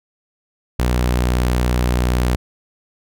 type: tone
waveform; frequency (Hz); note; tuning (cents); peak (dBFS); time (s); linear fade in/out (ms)
sawtooth; 61.3; B1; -12; -11; 0.79-2.36; 5
effects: none